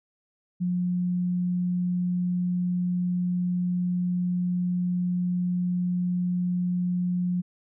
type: tone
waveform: sine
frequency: 178.7 Hz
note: F3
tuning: 40 cents sharp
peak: -23 dBFS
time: 0.6-7.42 s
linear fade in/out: 20 ms
effects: none